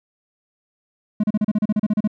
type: tone bursts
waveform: triangle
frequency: 211.4 Hz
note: G#3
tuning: 31 cents sharp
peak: -13 dBFS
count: 13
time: 1.2-2.076 s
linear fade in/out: 5 ms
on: 36 ms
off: 34 ms
effects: none

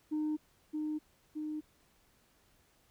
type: tone with echo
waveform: sine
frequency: 305.8 Hz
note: D#4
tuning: 30 cents flat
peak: -29 dBFS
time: 0.11-0.37 s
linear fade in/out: 20 ms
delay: 620 ms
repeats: 2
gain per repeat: -3 dB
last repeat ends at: 1.61 s
effects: tanh soft clip ceiling -29 dBFS + pink hiss -69 dBFS RMS until 2.9 s

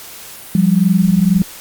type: tone pair together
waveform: sine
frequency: 175.45 / 197.5 Hz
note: F3 / G3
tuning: +8 / +13 cents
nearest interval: major second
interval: 205 cents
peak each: -12 dBFS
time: 0.55-1.42 s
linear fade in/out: 2 ms
effects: white hiss -34 dBFS RMS until 1.6 s + Opus 48 kbps

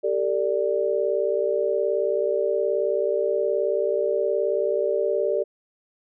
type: chord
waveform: sine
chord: G suspended second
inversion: none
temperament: equal with one note detuned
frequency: 392 / 450.8 / 587.3 Hz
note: G4 / A4 / D5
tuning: 0 / +42 / 0 cents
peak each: -25 / -25 / -24 dBFS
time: 0.03-5.44 s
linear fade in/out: 20 ms
effects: none

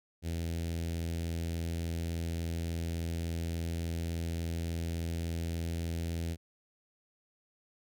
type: tone with notch filter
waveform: sawtooth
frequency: 83.5 Hz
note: E2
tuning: 23 cents sharp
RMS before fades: -35 dBFS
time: 0.22-6.37 s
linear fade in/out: 50 ms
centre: 1100 Hz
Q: 0.57
effects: none

